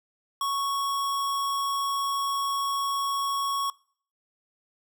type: tone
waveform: square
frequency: 1108.7 Hz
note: C#6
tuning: in tune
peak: -26 dBFS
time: 0.41-3.7 s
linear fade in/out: 2 ms
effects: noise-tail reverb RT60 0.5 s tail -23 dB re dry